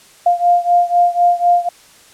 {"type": "beating tone pair", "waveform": "sine", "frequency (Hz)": [700, 704], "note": ["F5", "F5"], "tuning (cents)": [4, 14], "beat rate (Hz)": 4, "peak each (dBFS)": [-12, -14], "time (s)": [0.26, 1.69], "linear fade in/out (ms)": 5, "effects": ["white hiss -45 dBFS RMS until 2.13 s", "low-pass 10000 Hz 12 dB/octave"]}